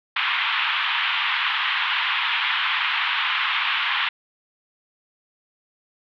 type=band-pass noise; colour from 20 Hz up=white; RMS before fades=-23 dBFS; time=0.16-4.09 s; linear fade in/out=5 ms; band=910 to 3400 Hz; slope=48 dB/octave; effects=none